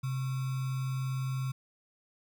sine tone with sample-and-hold, 131.2 Hz, C3, 5 cents sharp, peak -30 dBFS, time 0.03-1.52 s, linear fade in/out 10 ms, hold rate 1225 Hz, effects none

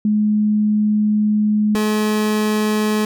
sine / 30% pulse tone pair in turn, 211.3 / 213.3 Hz, G#3 / G#3, +30 / +46 cents, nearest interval unison, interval 16 cents, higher second, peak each -13 dBFS, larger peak neither, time 0.05-1.75 / 1.75-3.05 s, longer first, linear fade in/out 2 ms, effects none

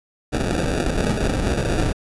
pink noise with sample-and-hold, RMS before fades -21 dBFS, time 0.32-1.93 s, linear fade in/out 20 ms, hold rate 1050 Hz, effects resampled to 24000 Hz

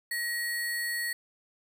sine tone with sample-and-hold, 1900 Hz, A#6, 33 cents sharp, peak -29 dBFS, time 0.11-1.13 s, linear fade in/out 5 ms, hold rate 6300 Hz, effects none

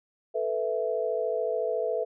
sine chord, A suspended second, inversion none, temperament equal, 440 / 493.9 / 659.3 Hz, A4 / B4 / E5, 0 / 0 / 0 cents, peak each -30 dBFS, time 0.34-2.05 s, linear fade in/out 20 ms, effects none

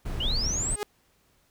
brown noise, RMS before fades -30 dBFS, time 0.05-0.76 s, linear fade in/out 10 ms
sine linear sweep, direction up, 2794 to 8580 Hz, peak -27 dBFS, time 0.2-0.76 s, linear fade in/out 5 ms
sawtooth tone with exponential growth, 415.3 Hz, G#4, in tune, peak -21 dBFS, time 0.7-0.83 s, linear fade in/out 0 ms, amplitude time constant 28 ms
effects pink hiss -66 dBFS RMS until 1.5 s

